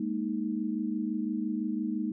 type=chord; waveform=sine; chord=Ab suspended second; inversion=none; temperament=just; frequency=207.7 / 233.6 / 311.5 Hz; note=Ab3 / Bb3 / Eb4; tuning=0 / +4 / +2 cents; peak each=-33 dBFS; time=0-2.12 s; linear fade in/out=5 ms; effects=none